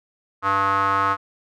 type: tone with band-pass filter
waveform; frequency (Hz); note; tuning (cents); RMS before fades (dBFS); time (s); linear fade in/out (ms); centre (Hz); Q
square; 98; G2; 0; -20; 0.42-1.17; 50; 1200; 7.2
effects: none